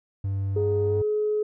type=tone; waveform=triangle; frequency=98 Hz; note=G2; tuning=in tune; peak=-22 dBFS; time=0.24-1.02 s; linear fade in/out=5 ms
type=tone with pitch glide; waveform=sine; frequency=416.5 to 423.5 Hz; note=G#4 to G#4; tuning=+5 to +34 cents; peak=-21 dBFS; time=0.56-1.43 s; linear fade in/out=5 ms; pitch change=+29 cents; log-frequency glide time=0.86-0.97 s
effects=tanh soft clip ceiling -15 dBFS